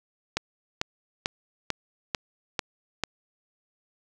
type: click train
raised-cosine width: 0.2 ms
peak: -8 dBFS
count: 7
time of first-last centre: 0.37-3.037 s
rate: 2.25 Hz
effects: none